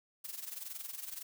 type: noise with amplitude modulation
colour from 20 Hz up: blue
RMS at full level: -41 dBFS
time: 0.24-1.23 s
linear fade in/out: 10 ms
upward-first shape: sine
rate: 21.6 Hz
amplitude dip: 75%
effects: none